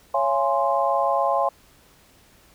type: chord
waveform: sine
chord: Db major seventh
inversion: none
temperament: equal with one note detuned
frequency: 554.4 / 681.3 / 830.6 / 1046.5 Hz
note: Db5 / F5 / Ab5 / C6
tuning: 0 / -43 / 0 / 0 cents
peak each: -24 dBFS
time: 0.14-1.49 s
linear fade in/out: 5 ms
effects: pink hiss -55 dBFS RMS until 2.54 s